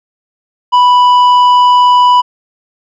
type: tone with tanh clipping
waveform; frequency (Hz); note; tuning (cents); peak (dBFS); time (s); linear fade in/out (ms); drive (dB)
sine; 987.8; B5; 0; -5; 0.72-2.22; 20; 7
effects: none